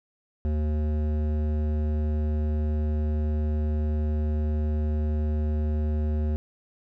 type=tone with hard clipping; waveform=triangle; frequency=75.9 Hz; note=D#2; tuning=42 cents flat; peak=-25 dBFS; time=0.45-6.36 s; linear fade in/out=0 ms; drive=17 dB; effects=none